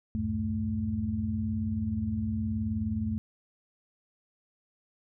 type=tone cluster; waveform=sine; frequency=71.5 / 91.7 / 110.8 / 218.2 Hz; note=D2 / F#2 / A2 / A3; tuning=-46 / -15 / +13 / -14 cents; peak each=-39 / -33 / -38 / -30 dBFS; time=0.15-3.18 s; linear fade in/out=0 ms; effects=none